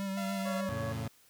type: tone with vibrato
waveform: square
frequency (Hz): 194.9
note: G3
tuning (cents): -10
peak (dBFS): -34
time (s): 0-0.69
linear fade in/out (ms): 0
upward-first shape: sine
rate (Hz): 6.8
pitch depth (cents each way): 27
type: tone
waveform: sawtooth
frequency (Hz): 684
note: F5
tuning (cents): -36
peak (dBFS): -35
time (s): 0.17-0.61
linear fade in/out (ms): 5
type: harmonic tone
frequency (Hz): 560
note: C#5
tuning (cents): +18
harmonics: 1 / 2 / 3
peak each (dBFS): -37 / -44 / -48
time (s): 0.45-0.93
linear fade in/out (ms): 10
type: chord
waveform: 30% pulse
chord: F augmented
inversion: none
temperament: equal with one note detuned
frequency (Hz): 87.31 / 112.12 / 138.59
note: F2 / A2 / C#3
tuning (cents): 0 / +33 / 0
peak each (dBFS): -39 / -34 / -38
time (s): 0.69-1.08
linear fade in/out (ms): 5
effects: white hiss -63 dBFS RMS until 1.29 s